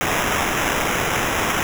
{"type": "noise with sample-and-hold", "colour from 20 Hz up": "white", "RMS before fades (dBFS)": -21, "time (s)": [0.01, 1.63], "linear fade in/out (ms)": 0, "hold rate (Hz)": 4410, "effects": []}